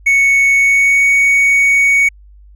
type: tone with pitch glide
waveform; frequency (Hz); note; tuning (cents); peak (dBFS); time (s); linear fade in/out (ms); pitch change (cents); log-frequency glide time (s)
triangle; 2217 to 2234; C#7 to C#7; 0 to +13; -6; 0.06-2.09; 10; +13; 0.53-1.07
effects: added 50 Hz sine -38 dBFS peak until 2.55 s